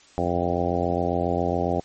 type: harmonic tone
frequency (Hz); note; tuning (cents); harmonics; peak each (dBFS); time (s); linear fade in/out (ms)
87.31; F2; 0; 1 / 2 / 3 / 4 / 5 / 6 / 7 / 8 / 9; -30 / -30 / -30 / -30 / -30 / -30 / -30 / -30 / -30; 0.18-1.8; 0
effects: white hiss -53 dBFS RMS until 1.84 s + MP3 32 kbps